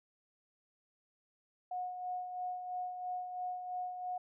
sine tone with tremolo, 727 Hz, F#5, 31 cents flat, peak -35 dBFS, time 1.71-4.18 s, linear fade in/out 5 ms, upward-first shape sine, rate 3 Hz, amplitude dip 50%, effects none

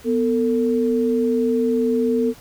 sine tone pair together, 246.9 / 450.2 Hz, B3 / A4, 0 / +40 cents, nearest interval minor seventh, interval 1040 cents, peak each -19 dBFS, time 0.04-2.34 s, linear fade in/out 50 ms, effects pink hiss -46 dBFS RMS until 2.4 s

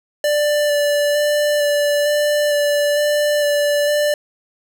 square tone with vibrato, 587 Hz, D5, 1 cent flat, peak -15 dBFS, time 0.24-4.14 s, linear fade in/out 2 ms, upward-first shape square, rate 1.1 Hz, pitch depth 11 cents each way, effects none

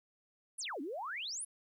sine exponential two-way sweep, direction down then up, 11175 to 256.8 to 11175 Hz, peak -38 dBFS, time 0.58-1.45 s, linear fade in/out 10 ms, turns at 0.81 s, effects 12-bit

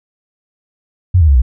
sine tone with pitch steps, 91 / 79.68 / 69.77 / 61.09 Hz, F#2 / D#2 / C#2 / B1, -28 / +42 / +12 / -18 cents, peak -5 dBFS, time 1.14-1.42 s, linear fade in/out 10 ms, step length 70 ms, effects none

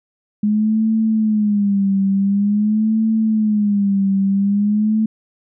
sine tone with vibrato, 207.7 Hz, G#3, in tune, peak -13 dBFS, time 0.43-5.06 s, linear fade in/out 5 ms, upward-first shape sine, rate 0.47 Hz, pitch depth 110 cents each way, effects none

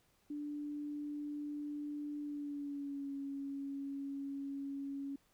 sine tone with pitch glide, 293.7 to 277.7 Hz, D4 to C#4, 0 to +3 cents, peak -39 dBFS, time 0.3-5.16 s, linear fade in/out 5 ms, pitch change -97 cents, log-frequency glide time 2.21-3.13 s, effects pink hiss -73 dBFS RMS until 5.33 s

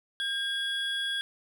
triangle tone pair together, 1608 / 3352 Hz, G6 / G#7, +44 / +15 cents, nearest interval octave + minor second, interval 1271 cents, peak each -31 / -29 dBFS, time 0.2-1.21 s, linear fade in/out 0 ms, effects none

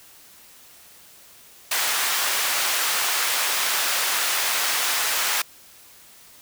pink high-pass noise, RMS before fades -23 dBFS, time 1.71-5.42 s, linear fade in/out 5 ms, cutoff 1100 Hz, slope 12 dB/octave, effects white hiss -49 dBFS RMS until 6.41 s

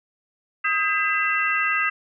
sine tone cluster, 1259 / 1607 / 2012 / 2694 Hz, D#6 / G6 / B6 / E7, +20 / +43 / +32 / +37 cents, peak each -25 dBFS, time 0.64-1.9 s, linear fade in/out 10 ms, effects none

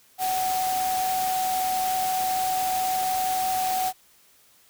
sine tone in noise, 748 Hz, F#5, 19 cents sharp, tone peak -23 dBFS, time 0.18-3.93 s, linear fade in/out 50 ms, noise white, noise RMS -32 dBFS, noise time 0.18-3.93 s, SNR +6 dB, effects white hiss -58 dBFS RMS until 4.69 s

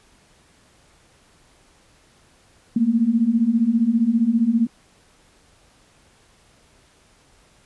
sine beating tone pair, 220 / 235 Hz, A3 / A#3, 0 / +14 cents, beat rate 15 Hz, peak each -20 / -17 dBFS, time 2.76-4.67 s, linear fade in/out 5 ms, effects pink hiss -56 dBFS RMS until 7.65 s + resampled to 24000 Hz

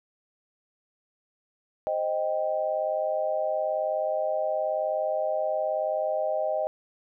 sine chord, C minor, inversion none, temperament equal, 523.3 / 622.3 / 784 Hz, C5 / Eb5 / G5, 0 / 0 / 0 cents, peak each -32 / -26 / -32 dBFS, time 1.87-6.67 s, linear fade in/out 0 ms, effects none

